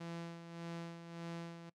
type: tone with tremolo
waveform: sawtooth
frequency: 168.6 Hz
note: E3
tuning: 39 cents sharp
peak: -38 dBFS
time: 0-1.7 s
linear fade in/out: 10 ms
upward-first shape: sine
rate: 1.7 Hz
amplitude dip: 60%
effects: noise-tail reverb RT60 0.1 s tail -23 dB re dry + low-pass 6000 Hz 12 dB/octave